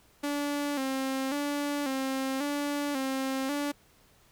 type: tone with vibrato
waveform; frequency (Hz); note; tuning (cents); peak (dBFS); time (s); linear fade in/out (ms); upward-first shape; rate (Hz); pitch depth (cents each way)
sawtooth; 277.2; C#4; 0; -25; 0.23-3.72; 10; square; 0.92; 70
effects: pink hiss -62 dBFS RMS until 4.31 s